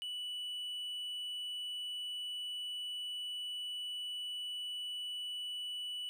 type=tone; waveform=triangle; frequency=2960 Hz; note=F#7; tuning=in tune; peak=-37 dBFS; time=0.02-6.09 s; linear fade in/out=0 ms; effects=none